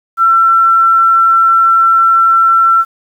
sine tone, 1347 Hz, E6, 37 cents sharp, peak -5 dBFS, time 0.17-2.85 s, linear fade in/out 50 ms, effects 7-bit

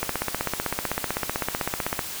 click train, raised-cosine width 0.5 ms, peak -9 dBFS, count 32, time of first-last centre 0.03-1.992 s, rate 15.8 Hz, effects white hiss -34 dBFS RMS until 2.2 s

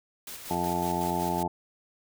white noise with tremolo, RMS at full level -40 dBFS, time 0.27-1.43 s, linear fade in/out 2 ms, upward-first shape square, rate 5.4 Hz, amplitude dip 40%
harmonic tone, 87.3 Hz, F2, in tune, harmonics 1 / 2 / 3 / 4 / 5 / 7 / 8 / 9 / 10, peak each -40 / -33 / -37 / -34 / -39 / -39 / -36 / -36 / -30 dBFS, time 0.5-1.48 s, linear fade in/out 10 ms
effects none

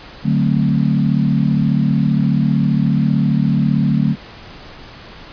sine chord, D dominant seventh, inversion none, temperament equal, 146.83 / 185 / 220 / 261.6 Hz, D3 / F#3 / A3 / C4, 0 / 0 / 0 / 0 cents, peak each -16 / -18 / -17 / -22 dBFS, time 0.23-4.16 s, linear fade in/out 50 ms, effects pink hiss -37 dBFS RMS until 5.32 s + resampled to 11025 Hz

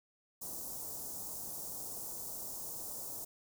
white band-stop noise, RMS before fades -43 dBFS, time 0.41-3.25 s, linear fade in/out 10 ms, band 930 to 6000 Hz, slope 24 dB/octave, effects none

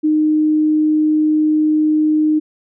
sine tone, 307.4 Hz, D#4, 21 cents flat, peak -11 dBFS, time 0.03-2.4 s, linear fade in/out 20 ms, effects none

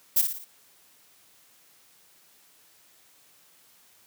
violet noise with echo, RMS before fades -20 dBFS, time 0.16-0.22 s, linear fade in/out 10 ms, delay 57 ms, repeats 4, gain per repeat -6 dB, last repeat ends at 0.448 s, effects white hiss -59 dBFS RMS until 4.06 s + high-pass 100 Hz 12 dB/octave

